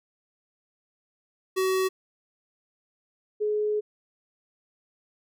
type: tone pair in turn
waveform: square / sine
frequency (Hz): 377 / 422.2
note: F#4 / G#4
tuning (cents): +32 / +29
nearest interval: major second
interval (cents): 197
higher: second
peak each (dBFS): -23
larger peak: neither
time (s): 1.56-1.89 / 3.4-3.81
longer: second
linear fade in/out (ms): 20
effects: none